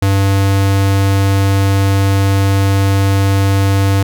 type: tone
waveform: square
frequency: 98 Hz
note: G2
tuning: in tune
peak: -10 dBFS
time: 0.02-4.03 s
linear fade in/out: 5 ms
effects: none